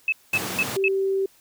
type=tone bursts; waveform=sine; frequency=2600 Hz; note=E7; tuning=24 cents flat; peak=-18 dBFS; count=4; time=0.08-0.882 s; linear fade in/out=2 ms; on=43 ms; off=210 ms
type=high-pass noise; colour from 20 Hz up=pink; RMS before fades=-30 dBFS; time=0.33-0.77 s; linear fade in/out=5 ms; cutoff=100 Hz; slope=48 dB/octave
type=tone; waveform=sine; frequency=387.5 Hz; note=G4; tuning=20 cents flat; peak=-20 dBFS; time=0.76-1.26 s; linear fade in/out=5 ms
effects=white hiss -57 dBFS RMS until 1.4 s